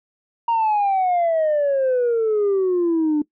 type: exponential sweep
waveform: sine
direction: down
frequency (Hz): 940 to 293.7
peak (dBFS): -14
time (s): 0.48-3.22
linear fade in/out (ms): 5
effects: noise-tail reverb RT60 0.1 s tail -21 dB re dry + tanh soft clip ceiling -14 dBFS